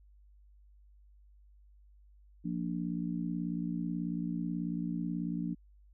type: chord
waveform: sine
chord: Bb major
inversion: second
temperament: just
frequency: 174.81 / 233.1 / 291.4 Hz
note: F3 / Bb3 / D4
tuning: +2 / 0 / -13 cents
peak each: -35 / -38 / -38 dBFS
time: 2.44-5.55 s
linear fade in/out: 20 ms
effects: added 50 Hz sine -57 dBFS peak until 5.93 s